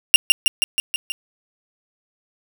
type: tone with echo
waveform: 40% pulse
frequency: 2794 Hz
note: F7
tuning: in tune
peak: -4 dBFS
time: 0.14-0.16 s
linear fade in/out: 0 ms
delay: 160 ms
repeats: 6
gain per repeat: -3 dB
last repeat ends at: 1.12 s
effects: none